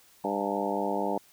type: harmonic tone with a mistuned harmonic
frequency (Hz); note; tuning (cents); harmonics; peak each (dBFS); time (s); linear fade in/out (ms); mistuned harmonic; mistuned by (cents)
100.5; G2; +44; 2 / 3 / 4 / 5 / 6 / 7 / 8 / 9; -35 / -35 / -35 / -35 / -35 / -35 / -35 / -35; 0.24-1.18; 5; 8; +77
effects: white hiss -59 dBFS RMS until 1.32 s